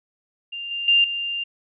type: tone with level steps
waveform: sine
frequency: 2794 Hz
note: F7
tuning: in tune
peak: -29 / -25 / -13 / -24 dBFS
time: 0.52-1.44 s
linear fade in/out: 10 ms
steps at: 0.71 / 0.88 / 1.04 s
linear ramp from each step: 2 ms
effects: none